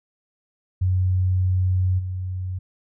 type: tone with level steps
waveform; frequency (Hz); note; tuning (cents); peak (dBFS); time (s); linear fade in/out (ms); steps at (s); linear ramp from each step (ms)
sine; 92.3; F#2; -4; -17 / -25; 0.81-2.59; 10; 1.98; 20
effects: none